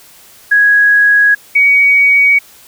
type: tone pair in turn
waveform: sine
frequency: 1661.2 / 2253 Hz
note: G#6 / C#7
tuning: 0 / +28 cents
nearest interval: perfect fourth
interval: 528 cents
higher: second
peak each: -5 dBFS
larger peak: neither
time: 0.51-1.35 / 1.55-2.39 s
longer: neither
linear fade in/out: 10 ms
effects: white hiss -41 dBFS RMS until 2.67 s